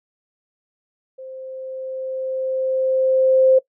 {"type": "tone with level ramp", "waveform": "sine", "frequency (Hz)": 523.3, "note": "C5", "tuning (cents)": 0, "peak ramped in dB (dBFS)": [-33, -9], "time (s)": [1.18, 3.59], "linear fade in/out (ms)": 10, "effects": ["noise-tail reverb RT60 0.1 s tail -20 dB re dry"]}